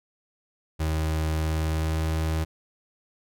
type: tone with pitch glide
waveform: 35% pulse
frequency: 78.7 to 79.57 Hz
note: D#2 to D#2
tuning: +20 to +39 cents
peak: -22 dBFS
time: 0.79-2.45 s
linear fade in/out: 20 ms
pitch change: +19 cents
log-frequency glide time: 1.5-2.03 s
effects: none